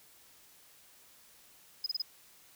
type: tone bursts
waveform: triangle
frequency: 5030 Hz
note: D#8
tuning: 18 cents sharp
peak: -29 dBFS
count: 4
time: 1.84-2.02 s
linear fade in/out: 5 ms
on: 24 ms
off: 28 ms
effects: white hiss -60 dBFS RMS until 2.55 s